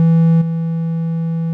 triangle tone with level steps, 164.81 Hz, E3, in tune, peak -6 / -14 dBFS, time 0-1.53 s, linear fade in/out 0 ms, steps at 0.41 s, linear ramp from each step 10 ms, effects none

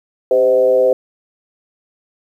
sine tone with frequency modulation, 514 Hz, C5, 31 cents flat, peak -9 dBFS, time 0.31-0.93 s, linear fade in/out 2 ms, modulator 119 Hz, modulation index 0.76, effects 8-bit

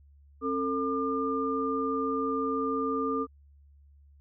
sine tone cluster, 269.4 / 448.9 / 1201 Hz, C#4 / A4 / D6, -49 / +35 / +38 cents, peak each -31 dBFS, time 0.41-3.27 s, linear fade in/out 50 ms, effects added 71 Hz sine -54 dBFS peak until 4.2 s

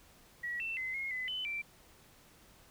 sine tone with pitch steps, 1925 / 2679 / 2047 / 2153 / 2017 / 3024 / 2345 Hz, B6 / E7 / C7 / C7 / B6 / F#7 / D7, -45 / +27 / -38 / +49 / +36 / +37 / -3 cents, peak -35 dBFS, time 0.43-1.62 s, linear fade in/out 10 ms, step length 170 ms, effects pink hiss -61 dBFS RMS until 2.7 s

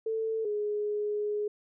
sine tone pair in turn, 444.4 / 417.5 Hz, A4 / G#4, +17 / +9 cents, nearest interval minor second, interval 108 cents, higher first, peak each -28 dBFS, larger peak neither, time 0.06-0.45 / 0.45-1.48 s, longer second, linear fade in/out 5 ms, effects none

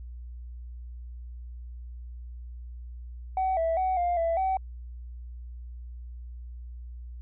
sine tone with pitch steps, 756 / 657 / 750 / 702 / 666 / 761 Hz, F#5 / E5 / F#5 / F5 / E5 / F#5, +37 / -6 / +23 / +9 / +18 / +48 cents, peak -22 dBFS, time 3.37-4.57 s, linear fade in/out 2 ms, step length 200 ms, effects tanh soft clip ceiling -21 dBFS + added 60 Hz sine -38 dBFS peak until 7.21 s

